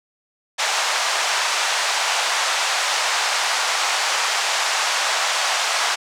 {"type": "band-pass noise", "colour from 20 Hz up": "pink", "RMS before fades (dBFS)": -21, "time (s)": [0.58, 5.96], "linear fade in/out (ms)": 20, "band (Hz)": [720, 7600], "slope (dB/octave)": 24, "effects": []}